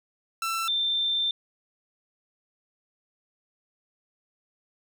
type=tone pair in turn; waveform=sawtooth / sine; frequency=1338 / 3572 Hz; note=E6 / A7; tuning=+25 / +25 cents; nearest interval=octave + perfect fourth; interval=1700 cents; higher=second; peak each=-23 dBFS; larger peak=neither; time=0.42-0.68 / 0.68-1.31 s; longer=second; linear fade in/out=2 ms; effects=none